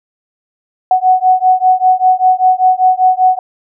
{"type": "beating tone pair", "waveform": "sine", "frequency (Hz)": [740, 745.1], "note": ["F#5", "F#5"], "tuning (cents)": [0, 12], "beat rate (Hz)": 5.1, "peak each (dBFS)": -10, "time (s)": [0.91, 3.39], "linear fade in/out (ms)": 2, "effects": []}